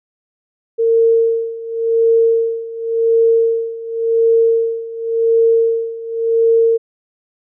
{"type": "tone with tremolo", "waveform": "sine", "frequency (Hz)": 456.7, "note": "A#4", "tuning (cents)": -36, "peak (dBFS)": -8, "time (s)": [0.78, 6.78], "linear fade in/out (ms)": 20, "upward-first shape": "sine", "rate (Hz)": 0.91, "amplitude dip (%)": 85, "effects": []}